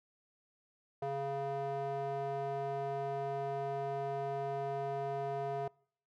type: tone with band-pass filter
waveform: square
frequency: 138.59 Hz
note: C#3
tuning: in tune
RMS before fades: -37 dBFS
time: 1.02-5.68 s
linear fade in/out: 5 ms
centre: 610 Hz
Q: 3.1
effects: noise-tail reverb RT60 0.6 s tail -26 dB re dry